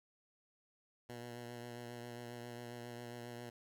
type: tone with vibrato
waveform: 10% pulse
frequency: 120 Hz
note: B2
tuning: 49 cents flat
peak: -38 dBFS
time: 1.09-3.5 s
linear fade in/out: 5 ms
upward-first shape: triangle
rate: 7.4 Hz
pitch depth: 32 cents each way
effects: none